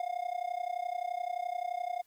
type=tone with amplitude modulation; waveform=triangle; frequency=713 Hz; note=F5; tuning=36 cents sharp; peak=-27 dBFS; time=0-2.02 s; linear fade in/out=2 ms; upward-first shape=sine; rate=31.6 Hz; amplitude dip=90%; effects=white hiss -70 dBFS RMS until 2.06 s